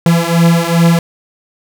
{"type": "beating tone pair", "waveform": "45% pulse", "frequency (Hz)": [167.2, 169.7], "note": ["E3", "F3"], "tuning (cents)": [25, -49], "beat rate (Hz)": 2.5, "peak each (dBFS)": -11, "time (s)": [0.06, 0.99], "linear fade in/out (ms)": 2, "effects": []}